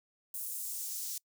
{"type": "noise with high-pass filter sweep", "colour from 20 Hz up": "white", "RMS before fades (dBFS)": -39, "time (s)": [0.34, 1.18], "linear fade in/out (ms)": 2, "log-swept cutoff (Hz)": [10000, 5500], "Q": 1.2, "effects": ["noise-tail reverb RT60 0.1 s tail -26 dB re dry"]}